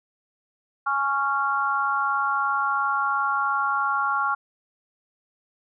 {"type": "chord", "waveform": "sine", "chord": "Db major", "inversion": "second", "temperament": "just", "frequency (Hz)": [831.5, 1108.7, 1385.9], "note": ["Ab5", "Db6", "F6"], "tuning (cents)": [2, 0, -14], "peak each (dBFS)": [-28, -25, -24], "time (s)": [0.86, 4.35], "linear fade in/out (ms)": 10, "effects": []}